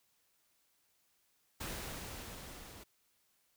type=noise with level ramp; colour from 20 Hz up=pink; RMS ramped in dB=-41 to -53 dBFS; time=1.6-2.84 s; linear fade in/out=10 ms; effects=white hiss -75 dBFS RMS until 3.56 s